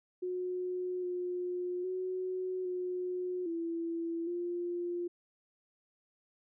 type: tone with pitch steps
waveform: sine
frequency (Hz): 363.5 / 358.4 / 370 / 362.6 / 334.1 / 349.5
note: F#4 / F4 / F#4 / F#4 / E4 / F4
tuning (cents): -31 / +45 / 0 / -35 / +23 / +1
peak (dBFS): -33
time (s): 0.22-5.08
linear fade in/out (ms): 10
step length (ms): 810
effects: none